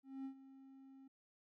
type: tone with ADSR envelope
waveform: triangle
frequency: 268.2 Hz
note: C4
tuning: 43 cents sharp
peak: -40 dBFS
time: 0.03-1.08 s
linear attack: 220 ms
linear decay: 89 ms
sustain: -15 dB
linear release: 7 ms
effects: none